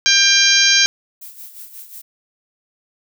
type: harmonic tone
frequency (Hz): 795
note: G5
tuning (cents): +24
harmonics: 2 / 3 / 4 / 5 / 6 / 7 / 8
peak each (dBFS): -18 / -18 / -18 / -18 / -18 / -18 / -18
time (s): 0.06-0.86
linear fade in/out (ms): 0
type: noise with tremolo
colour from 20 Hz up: violet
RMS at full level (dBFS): -34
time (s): 1.21-2.02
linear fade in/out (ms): 10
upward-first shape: sine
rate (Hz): 5.6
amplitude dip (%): 65
effects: none